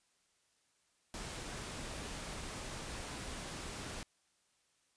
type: noise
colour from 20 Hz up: pink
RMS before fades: -44 dBFS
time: 1.14-4.03 s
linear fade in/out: 0 ms
effects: white hiss -75 dBFS RMS until 4.96 s + resampled to 22050 Hz